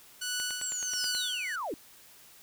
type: tone with tremolo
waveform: 10% pulse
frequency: 1480 Hz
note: F#6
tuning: in tune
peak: -22 dBFS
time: 0.21-1.56 s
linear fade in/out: 10 ms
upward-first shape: sine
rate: 1.4 Hz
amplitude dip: 70%
type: click train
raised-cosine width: 0.3 ms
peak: -26 dBFS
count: 8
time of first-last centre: 0.4-1.149 s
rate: 9.34 Hz
type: linear sweep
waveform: sine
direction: down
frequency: 7880 to 246.9 Hz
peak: -32 dBFS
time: 0.62-1.74 s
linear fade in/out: 0 ms
effects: white hiss -55 dBFS RMS until 2.42 s